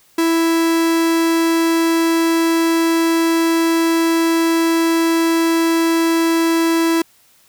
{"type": "tone", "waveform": "45% pulse", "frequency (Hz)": 330, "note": "E4", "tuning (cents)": 2, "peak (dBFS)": -13, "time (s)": [0.18, 7.02], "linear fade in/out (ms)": 5, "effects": ["white hiss -53 dBFS RMS until 7.48 s"]}